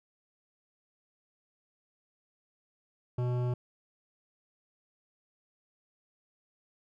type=tone with hard clipping; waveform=sine; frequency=123.47 Hz; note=B2; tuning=in tune; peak=-30 dBFS; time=3.18-3.54 s; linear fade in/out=5 ms; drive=14 dB; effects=none